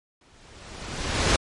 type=noise with exponential growth; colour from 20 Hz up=pink; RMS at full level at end=-18 dBFS; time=0.21-1.36 s; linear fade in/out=2 ms; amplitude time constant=250 ms; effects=low-pass 7000 Hz 12 dB/octave + MP3 48 kbps